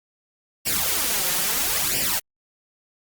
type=noise with flanger; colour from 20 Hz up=white; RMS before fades=-23 dBFS; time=0.65-2.2 s; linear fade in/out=20 ms; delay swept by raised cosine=0.38 to 5.58 ms; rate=0.75 Hz; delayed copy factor=+0.75; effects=Opus 48 kbps